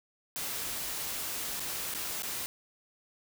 white noise with dropouts, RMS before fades -36 dBFS, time 0.36-2.46 s, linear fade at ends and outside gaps 0 ms, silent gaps 1.597-1.603 / 1.94-1.948 / 2.222-2.232 s, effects none

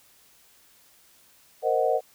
sine chord, C half-diminished seventh, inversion third, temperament equal, 466.2 / 523.3 / 622.3 / 740 Hz, Bb4 / C5 / Eb5 / Gb5, 0 / 0 / 0 / 0 cents, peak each -26 dBFS, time 1.62-2.01 s, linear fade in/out 50 ms, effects white hiss -58 dBFS RMS until 2.14 s

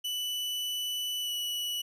40% pulse tone with pitch glide, 2977 to 2946 Hz, F#7 to F#7, +10 to -8 cents, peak -30 dBFS, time 0.04-1.82 s, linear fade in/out 10 ms, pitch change -18 cents, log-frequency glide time 1.21-1.32 s, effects none

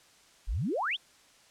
sine exponential sweep, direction up, 36.02 to 3729 Hz, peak -28 dBFS, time 0.47-0.97 s, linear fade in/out 20 ms, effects white hiss -60 dBFS RMS until 1.5 s + low-pass 8000 Hz 12 dB/octave

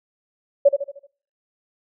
sine tone with echo, 563 Hz, C#5, 27 cents sharp, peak -8 dBFS, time 0.65-0.69 s, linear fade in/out 10 ms, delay 76 ms, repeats 5, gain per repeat -7 dB, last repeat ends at 1.07 s, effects noise-tail reverb RT60 0.5 s tail -23 dB re dry

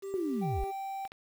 triangle tone with tremolo, 392 Hz, G4, in tune, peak -34 dBFS, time 0.02-0.72 s, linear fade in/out 20 ms, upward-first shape triangle, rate 3.7 Hz, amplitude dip 25%
sine linear sweep, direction down, 392 to 34.25 Hz, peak -30 dBFS, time 0.14-0.64 s, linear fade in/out 0 ms
triangle tone, 780 Hz, G5, 9 cents flat, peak -33 dBFS, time 0.41-1.08 s, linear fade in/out 20 ms
clicks, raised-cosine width 0.3 ms, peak -30 dBFS, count 2, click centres 1.052 / 1.119 s
effects 9-bit

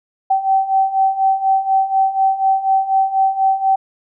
sine beating tone pair, 769 / 773.1 Hz, G5 / G5, -33 / -24 cents, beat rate 4.1 Hz, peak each -18 / -14 dBFS, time 0.3-3.76 s, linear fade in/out 10 ms, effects none

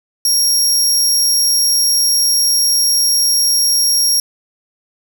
25% pulse tone, 5588 Hz, F8, in tune, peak -6 dBFS, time 0.25-4.2 s, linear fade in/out 2 ms, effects none

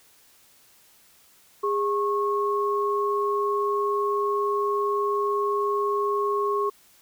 sine tone pair together, 408.9 / 1093 Hz, G#4 / C#6, -27 / -25 cents, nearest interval octave + perfect fourth, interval 1702 cents, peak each -24 / -25 dBFS, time 1.63-6.7 s, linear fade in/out 10 ms, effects white hiss -57 dBFS RMS until 7.01 s

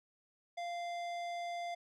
sine tone with tanh clipping, 694 Hz, F5, 11 cents flat, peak -40 dBFS, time 0.57-1.75 s, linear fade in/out 10 ms, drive 16 dB, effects none

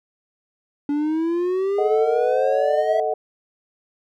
triangle exponential sweep, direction up, 285.9 to 660 Hz, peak -17 dBFS, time 0.89-3 s, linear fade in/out 2 ms
sine chord, D# diminished, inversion second, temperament equal, 440 / 622.3 / 740 Hz, A4 / D#5 / F#5, 0 / 0 / 0 cents, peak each -24 dBFS, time 1.78-3.14 s, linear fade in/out 5 ms
effects none

